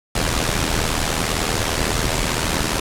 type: noise with amplitude modulation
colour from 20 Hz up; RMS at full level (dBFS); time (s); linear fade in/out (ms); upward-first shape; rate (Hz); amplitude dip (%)
pink; -17; 0.15-2.8; 5; sine; 79.9; 75
effects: low-pass 10000 Hz 12 dB/octave